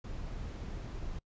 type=noise; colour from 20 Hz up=brown; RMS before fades=-40 dBFS; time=0.04-1.19 s; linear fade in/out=5 ms; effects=noise-tail reverb RT60 0.1 s tail -25 dB re dry + resampled to 16000 Hz